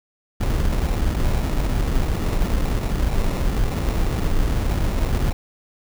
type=noise with sample-and-hold; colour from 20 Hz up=brown; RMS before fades=-20 dBFS; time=0.4-5.33 s; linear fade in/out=10 ms; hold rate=1575 Hz; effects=none